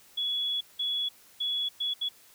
sine tone bursts at uneven times, 3381 Hz, G#7, 30 cents sharp, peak -27 dBFS, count 5, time 0.17-0.61 / 0.79-1.09 / 1.4-1.69 / 1.8-1.94 / 2.01-2.09 s, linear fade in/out 10 ms, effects white hiss -57 dBFS RMS until 2.34 s

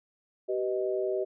sine chord, G augmented, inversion none, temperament equal with one note detuned, 383.7 / 493.9 / 622.3 Hz, G4 / B4 / D#5, -37 / 0 / 0 cents, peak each -29 / -35 / -32 dBFS, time 0.48-1.25 s, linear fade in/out 20 ms, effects none

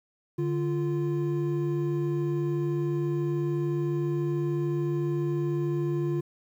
triangle tone pair together, 146.83 / 346.6 Hz, D3 / F4, 0 / -13 cents, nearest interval octave + minor third, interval 1487 cents, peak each -26 dBFS, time 0.38-6.21 s, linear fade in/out 10 ms, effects 10-bit

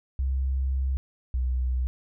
sine tone pair in turn, 66.2 / 63 Hz, C2 / B1, +21 / +35 cents, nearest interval minor second, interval 86 cents, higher first, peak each -23 / -23 dBFS, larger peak neither, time 0.19-0.97 / 1.34-1.87 s, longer first, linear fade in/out 0 ms, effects none

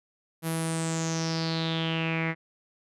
sawtooth tone with low-pass filter sweep, 163 Hz, E3, 19 cents flat, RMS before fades -29 dBFS, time 0.42-2.35 s, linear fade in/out 50 ms, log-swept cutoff 12000 to 2000 Hz, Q 6.4, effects none

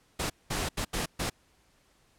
pink noise bursts at uneven times, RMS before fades -31 dBFS, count 5, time 0.19-0.3 / 0.5-0.69 / 0.77-0.85 / 0.93-1.06 / 1.19-1.3 s, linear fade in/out 10 ms, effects pink hiss -66 dBFS RMS until 2.18 s + low-pass 11000 Hz 12 dB/octave

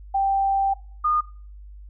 sine tone pair in turn, 784 / 1222.2 Hz, G5 / D#6, 0 / -31 cents, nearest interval minor sixth, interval 769 cents, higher second, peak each -18 dBFS, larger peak neither, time 0.14-0.74 / 1.04-1.21 s, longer first, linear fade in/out 10 ms, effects noise-tail reverb RT60 0.4 s tail -19 dB re dry + added 50 Hz sine -39 dBFS peak until 1.89 s

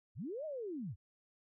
sine linear two-way sweep, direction up then down, 72.3 to 643 to 72.3 Hz, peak -39 dBFS, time 0.15-0.96 s, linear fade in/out 50 ms, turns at 0.45 s, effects none

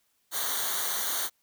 white noise with comb filter, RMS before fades -30 dBFS, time 0.31-1.3 s, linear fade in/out 50 ms, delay 0.39 ms, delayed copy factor -0.85, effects white hiss -72 dBFS RMS until 1.42 s

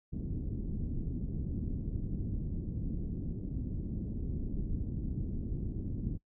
pink low-pass noise, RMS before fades -36 dBFS, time 0.12-6.18 s, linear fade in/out 20 ms, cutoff 290 Hz, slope 24 dB/octave, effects noise-tail reverb RT60 0.1 s tail -20 dB re dry

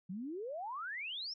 sine exponential sweep, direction up, 172.7 to 5590 Hz, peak -39 dBFS, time 0.09-1.34 s, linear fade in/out 10 ms, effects none

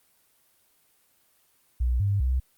sine tone with pitch steps, 61.1 / 100.3 / 64.1 Hz, B1 / G2 / C2, -18 / +40 / -35 cents, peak -21 dBFS, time 1.8-2.4 s, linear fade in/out 10 ms, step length 200 ms, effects white hiss -65 dBFS RMS until 2.57 s + Opus 32 kbps

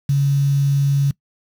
sine tone with quantisation, 140.1 Hz, C#3, 19 cents sharp, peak -13 dBFS, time 0.09-1.11 s, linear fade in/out 5 ms, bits 6, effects noise-tail reverb RT60 0.1 s tail -22 dB re dry

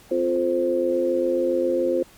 harmonic tone with a mistuned harmonic, 87.31 Hz, F2, in tune, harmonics 3 / 4 / 5 / 6, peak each -29 / -23 / -32 / -22 dBFS, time 0.11-2.03 s, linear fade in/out 5 ms, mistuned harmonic 3, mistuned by -18 cents, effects pink hiss -51 dBFS RMS until 2.17 s + Opus 48 kbps

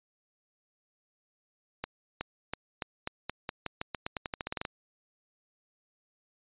accelerating click train, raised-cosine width 0.3 ms, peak -17 dBFS, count 20, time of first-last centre 1.84-4.652 s, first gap 370 ms, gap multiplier 0.88, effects resampled to 8000 Hz

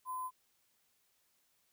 sine tone with sample-and-hold, 1020 Hz, C6, 44 cents flat, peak -37 dBFS, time 0.05-0.31 s, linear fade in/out 50 ms, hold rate 11025 Hz, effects white hiss -75 dBFS RMS until 1.72 s

